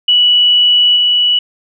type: tone with level steps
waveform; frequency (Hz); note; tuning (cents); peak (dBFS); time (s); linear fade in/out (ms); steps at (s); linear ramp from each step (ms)
sine; 2946; F#7; -8; -6 / -8; 0.08-1.39; 5; 0.96; 5
effects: none